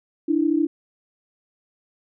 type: tone pair together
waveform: sine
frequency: 296.3 / 329.6 Hz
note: D4 / E4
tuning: +15 / 0 cents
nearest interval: major second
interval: 185 cents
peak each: -20 dBFS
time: 0.28-0.67 s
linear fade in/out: 10 ms
effects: none